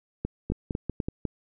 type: two click trains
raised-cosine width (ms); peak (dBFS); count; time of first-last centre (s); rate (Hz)
3; -15 / -16; 5 / 4; 0.25-1.253 / 0.52-1.085; 3.99 / 5.31
effects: none